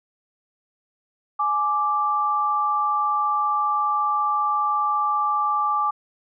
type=tone pair together; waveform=sine; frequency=840 / 1174.7 Hz; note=G#5 / D6; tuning=+19 / 0 cents; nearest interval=tritone; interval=581 cents; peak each=-25 / -20 dBFS; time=1.39-5.91 s; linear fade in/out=10 ms; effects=none